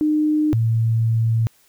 sine tone pair in turn, 304.5 / 113.47 Hz, D#4 / A#2, -37 / -46 cents, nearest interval octave + perfect fourth, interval 1709 cents, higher first, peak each -15 dBFS, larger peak neither, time 0.01-0.53 / 0.53-1.47 s, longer second, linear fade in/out 0 ms, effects white hiss -57 dBFS RMS until 1.68 s

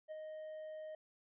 triangle tone with ADSR envelope, 622.3 Hz, D#5, in tune, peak -40 dBFS, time 0.08-0.95 s, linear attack 35 ms, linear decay 14 ms, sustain -3 dB, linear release 3 ms, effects resampled to 8000 Hz

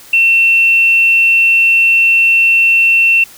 sine tone, 2700 Hz, E7, 41 cents sharp, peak -6 dBFS, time 0.13-3.24 s, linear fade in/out 5 ms, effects white hiss -38 dBFS RMS until 3.37 s

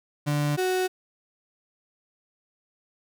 35% pulse tone pair in turn, 146.9 / 370.2 Hz, D3 / F#4, +1 / +1 cents, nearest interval octave + major third, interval 1600 cents, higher second, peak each -21 dBFS, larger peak neither, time 0.26-0.57 / 0.57-0.88 s, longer neither, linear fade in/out 20 ms, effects none

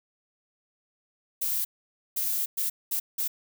violet noise bursts at uneven times, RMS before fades -28 dBFS, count 5, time 1.41-1.65 / 2.16-2.46 / 2.57-2.7 / 2.91-3 / 3.18-3.28 s, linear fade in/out 10 ms, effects none

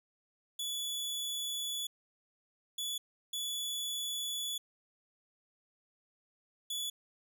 sawtooth tone bursts at uneven times, 3428 Hz, A7, 46 cents flat, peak -32 dBFS, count 4, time 0.59-1.87 / 2.78-2.98 / 3.33-4.58 / 6.7-6.9 s, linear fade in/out 5 ms, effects none

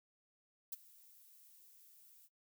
violet noise with ADSR envelope, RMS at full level -40 dBFS, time 0.72-2.29 s, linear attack 8 ms, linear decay 23 ms, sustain -23 dB, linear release 41 ms, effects noise-tail reverb RT60 0.1 s tail -20 dB re dry

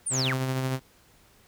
sine linear sweep, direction down, 9670 to 880 Hz, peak -26 dBFS, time 0.06-0.34 s, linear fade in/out 10 ms
sawtooth tone with tremolo, 130.81 Hz, C3, in tune, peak -21 dBFS, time 0.1-0.8 s, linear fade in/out 50 ms, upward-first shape sine, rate 13 Hz, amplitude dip 30%
effects pink hiss -59 dBFS RMS until 1.47 s

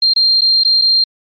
sine tone with dropouts, 4186 Hz, C8, in tune, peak -8 dBFS, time 0.02-1.04 s, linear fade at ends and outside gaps 5 ms, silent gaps 0.136-0.161 / 0.409-0.417 / 0.636-0.648 / 0.815-0.819 s, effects MP3 32 kbps

